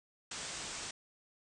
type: low-pass noise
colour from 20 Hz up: white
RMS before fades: -43 dBFS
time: 0.31-0.91 s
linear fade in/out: 5 ms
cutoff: 8700 Hz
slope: 96 dB/octave
effects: none